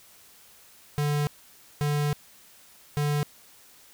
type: tone bursts at uneven times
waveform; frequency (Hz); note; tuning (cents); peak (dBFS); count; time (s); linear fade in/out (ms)
square; 146.83; D3; 0; -24; 3; 0.98-1.27 / 1.81-2.13 / 2.97-3.23; 0
effects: white hiss -54 dBFS RMS until 3.93 s